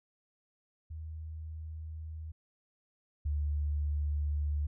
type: tone pair in turn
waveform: sine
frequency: 79 / 73.73 Hz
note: D#2 / D2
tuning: +27 / +7 cents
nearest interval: minor second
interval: 120 cents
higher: first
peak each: -39 / -29 dBFS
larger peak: second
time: 0.9-2.32 / 3.25-4.67 s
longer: neither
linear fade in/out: 10 ms
effects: none